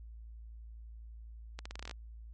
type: accelerating click train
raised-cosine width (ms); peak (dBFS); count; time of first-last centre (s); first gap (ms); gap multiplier
0.2; -25; 10; 1.59-1.912; 65; 0.84
effects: added 56 Hz sine -46 dBFS peak until 2.33 s + MP3 48 kbps